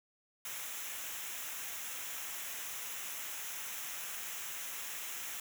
white noise with comb filter, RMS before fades -42 dBFS, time 0.45-5.4 s, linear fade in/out 2 ms, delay 0.22 ms, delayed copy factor -0.65, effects none

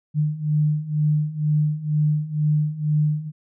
sine beating tone pair, 149.9 / 152 Hz, D3 / D#3, +36 / -40 cents, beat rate 2.1 Hz, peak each -23 / -20 dBFS, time 0.14-3.32 s, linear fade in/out 50 ms, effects none

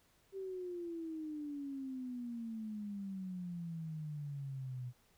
sine exponential sweep, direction down, 392 to 122.2 Hz, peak -40 dBFS, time 0.32-4.93 s, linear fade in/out 50 ms, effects pink hiss -71 dBFS RMS until 5.17 s

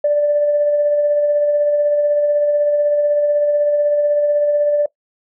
sine tone with tremolo, 587.3 Hz, D5, in tune, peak -10 dBFS, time 0.04-4.86 s, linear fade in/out 5 ms, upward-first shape sine, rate 16 Hz, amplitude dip 30%, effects noise-tail reverb RT60 0.1 s tail -20 dB re dry + tanh soft clip ceiling -6 dBFS

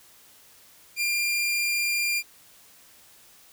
sawtooth tone, 2395 Hz, D7, 33 cents sharp, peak -20 dBFS, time 0.96-2.23 s, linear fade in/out 50 ms, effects white hiss -54 dBFS RMS until 3.52 s

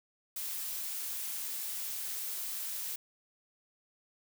blue noise, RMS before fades -38 dBFS, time 0.36-2.96 s, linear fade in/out 5 ms, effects none

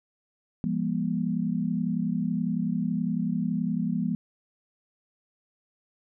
sine tone cluster, 170.5 / 202.1 / 240.4 Hz, F3 / G#3 / B3, -41 / -47 / -46 cents, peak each -29 dBFS, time 0.64-4.15 s, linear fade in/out 0 ms, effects none

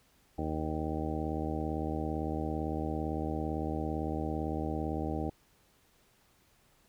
harmonic tone, 77.78 Hz, D#2, in tune, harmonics 1 / 2 / 3 / 4 / 5 / 6 / 7 / 8 / 10, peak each -37 / -40 / -40 / -37 / -44 / -42 / -45 / -44 / -41 dBFS, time 0.38-5.3 s, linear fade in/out 5 ms, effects pink hiss -67 dBFS RMS until 6.88 s

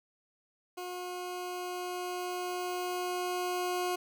20% pulse tone with level ramp, 359.9 Hz, F#4, 48 cents flat, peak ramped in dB -33 to -25 dBFS, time 0.77-3.96 s, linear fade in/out 10 ms, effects none

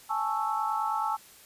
sine chord, A major seventh, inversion third, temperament equal, 830.6 / 880 / 1108.7 / 1318.5 Hz, G#5 / A5 / C#6 / E6, 0 / 0 / 0 / 0 cents, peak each -33 / -30 / -35 / -32 dBFS, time 0.09-1.17 s, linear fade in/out 20 ms, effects white hiss -53 dBFS RMS until 1.45 s + resampled to 32000 Hz

